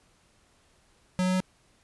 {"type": "tone with pitch steps", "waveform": "square", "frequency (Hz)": [183.5, 184.56, 185.63], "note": ["F#3", "F#3", "F#3"], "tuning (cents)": [-14, -4, 6], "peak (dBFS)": -24, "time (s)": [1.19, 1.403], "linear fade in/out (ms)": 0, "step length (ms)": 71, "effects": ["pink hiss -64 dBFS RMS until 1.83 s", "resampled to 24000 Hz"]}